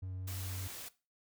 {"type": "tone with vibrato", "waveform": "triangle", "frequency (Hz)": 93.1, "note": "F#2", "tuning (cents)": 11, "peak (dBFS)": -37, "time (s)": [0.02, 0.68], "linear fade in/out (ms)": 10, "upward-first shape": "sine", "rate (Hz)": 5.6, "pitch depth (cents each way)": 9}
{"type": "noise", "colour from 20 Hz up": "white", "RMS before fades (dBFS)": -46, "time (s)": [0.27, 0.89], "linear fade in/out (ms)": 10}
{"effects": ["noise-tail reverb RT60 0.3 s tail -18 dB re dry"]}